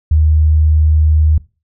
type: tone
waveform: sine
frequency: 77.3 Hz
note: D#2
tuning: 11 cents flat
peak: -7 dBFS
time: 0.11-1.38 s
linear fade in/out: 5 ms
effects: noise-tail reverb RT60 0.3 s tail -20 dB re dry